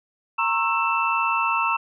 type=tone cluster; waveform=sine; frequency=925 / 1086 / 1322 / 2660 Hz; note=A#5 / C#6 / E6 / E7; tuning=-14 / -36 / +5 / +15 cents; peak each=-25 dBFS; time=0.38-1.77 s; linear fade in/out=10 ms; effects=none